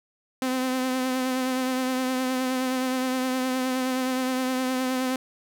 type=tone with vibrato; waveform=sawtooth; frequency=257.4 Hz; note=C4; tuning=28 cents flat; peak=-20 dBFS; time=0.42-5.16 s; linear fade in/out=2 ms; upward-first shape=triangle; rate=9.6 Hz; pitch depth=32 cents each way; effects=none